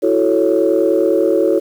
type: chord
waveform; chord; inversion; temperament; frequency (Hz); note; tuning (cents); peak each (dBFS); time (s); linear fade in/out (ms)
sine; F# minor seventh; third; equal; 329.6 / 370 / 440 / 554.4; E4 / F#4 / A4 / C#5; 0 / 0 / 0 / 0; -16; 0.02-1.6; 20
effects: tanh soft clip ceiling -3 dBFS + 7-bit